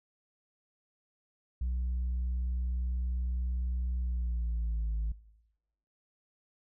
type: tone with pitch glide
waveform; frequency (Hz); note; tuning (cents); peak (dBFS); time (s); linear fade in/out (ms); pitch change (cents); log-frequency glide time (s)
sine; 61.74 to 54.06; B1 to A1; 0 to -30; -27; 1.61-5.12; 5; -230; 4-4.93
effects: noise-tail reverb RT60 1.0 s tail -22 dB re dry + tanh soft clip ceiling -28 dBFS